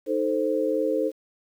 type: chord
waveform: sine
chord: A diminished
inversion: second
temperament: equal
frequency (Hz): 311.1 / 440 / 523.3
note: Eb4 / A4 / C5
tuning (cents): 0 / 0 / 0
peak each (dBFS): -27 / -26 / -25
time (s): 0.06-1.12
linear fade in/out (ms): 50
effects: 9-bit